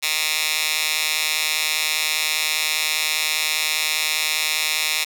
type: tone with high-pass filter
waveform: 10% pulse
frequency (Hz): 155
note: D#3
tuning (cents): -6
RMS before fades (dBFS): -22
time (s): 0.02-5.05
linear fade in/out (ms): 20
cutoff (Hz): 2800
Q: 1.2
effects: 7-bit